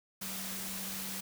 sine tone in noise, 191.8 Hz, G3, 37 cents flat, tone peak -45 dBFS, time 0.21-1.21 s, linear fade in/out 10 ms, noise white, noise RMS -40 dBFS, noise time 0.21-1.21 s, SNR -8 dB, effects none

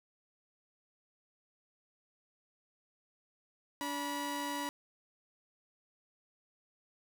sawtooth tone pair together, 288.5 / 970.4 Hz, D4 / B5, -31 / -31 cents, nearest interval octave + major sixth, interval 2100 cents, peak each -35 / -34 dBFS, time 3.81-4.69 s, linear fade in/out 0 ms, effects 10-bit

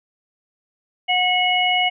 harmonic tone, 729 Hz, F#5, 26 cents flat, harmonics 1 / 3 / 4, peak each -20 / -20 / -20 dBFS, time 1.08-1.9 s, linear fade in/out 20 ms, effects none

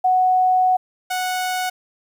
sine / sawtooth tone pair in turn, 740 / 737 Hz, F#5 / F#5, 0 / -7 cents, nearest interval unison, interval 7 cents, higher first, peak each -13 / -17 dBFS, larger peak first, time 0.04-0.77 / 1.1-1.7 s, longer first, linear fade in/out 10 ms, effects 9-bit

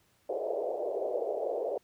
pink band-pass noise, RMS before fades -33 dBFS, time 0.29-1.78 s, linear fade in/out 5 ms, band 410 to 680 Hz, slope 48 dB/octave, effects pink hiss -68 dBFS RMS until 1.83 s + high-pass 60 Hz 12 dB/octave

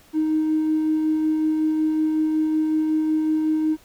triangle tone with tremolo, 311.9 Hz, D#4, 4 cents sharp, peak -13 dBFS, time 0.13-3.77 s, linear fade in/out 50 ms, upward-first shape sine, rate 5.4 Hz, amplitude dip 35%, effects tanh soft clip ceiling -15 dBFS + pink hiss -53 dBFS RMS until 3.84 s

